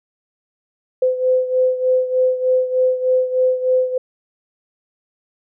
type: beating tone pair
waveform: sine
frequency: 510 / 513.3 Hz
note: C5 / C5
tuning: -44 / -33 cents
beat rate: 3.3 Hz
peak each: -15 / -20 dBFS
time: 1.02-3.98 s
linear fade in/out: 5 ms
effects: none